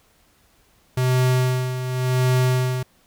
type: tone with tremolo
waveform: square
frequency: 127.6 Hz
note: C3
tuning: 43 cents flat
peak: -16 dBFS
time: 0.97-2.83 s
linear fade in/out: 5 ms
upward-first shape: sine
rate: 0.9 Hz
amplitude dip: 65%
effects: pink hiss -59 dBFS RMS until 3.06 s